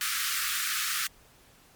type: high-pass noise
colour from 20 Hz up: pink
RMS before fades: -30 dBFS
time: 0.01-1.07 s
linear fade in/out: 2 ms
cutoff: 1200 Hz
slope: 96 dB/octave
effects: pink hiss -58 dBFS RMS until 1.75 s + MP3 96 kbps